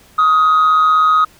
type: tone with amplitude modulation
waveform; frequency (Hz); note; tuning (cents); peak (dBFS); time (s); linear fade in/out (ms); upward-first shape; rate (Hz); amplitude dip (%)
sine; 1256; D#6; +16; -4; 0.18-1.25; 10; sine; 156; 55
effects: tanh soft clip ceiling -6 dBFS + pink hiss -47 dBFS RMS until 1.39 s